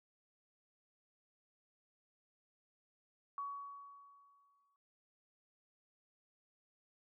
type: tone with exponential decay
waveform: sine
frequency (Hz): 1125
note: C#6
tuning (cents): +25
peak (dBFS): -38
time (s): 3.38-4.76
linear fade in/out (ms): 1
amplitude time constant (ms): 300
effects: none